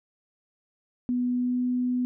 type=tone with pitch glide; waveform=sine; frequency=246.9 to 248.9 Hz; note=B3 to B3; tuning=0 to +14 cents; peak=-23 dBFS; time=1.09-2.05 s; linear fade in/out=0 ms; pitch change=+14 cents; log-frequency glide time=1.31-1.63 s; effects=none